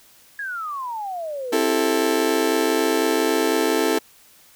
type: exponential sweep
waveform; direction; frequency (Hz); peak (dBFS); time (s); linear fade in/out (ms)
sine; down; 1690 to 451.6; -26; 0.39-1.57; 2
type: chord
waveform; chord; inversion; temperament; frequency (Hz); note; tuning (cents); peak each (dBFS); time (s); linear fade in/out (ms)
35% pulse; A minor seventh; first; just; 264 / 330 / 396 / 440; C4 / E4 / G4 / A4; +16 / +2 / +18 / 0; -24 / -21 / -25 / -20; 1.52-3.99; 10
effects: white hiss -52 dBFS RMS until 4.55 s